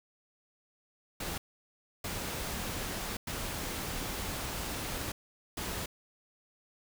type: noise bursts at uneven times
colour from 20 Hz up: pink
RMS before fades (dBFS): -37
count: 4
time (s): 1.2-1.38 / 2.04-3.17 / 3.27-5.12 / 5.57-5.86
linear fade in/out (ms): 5
effects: none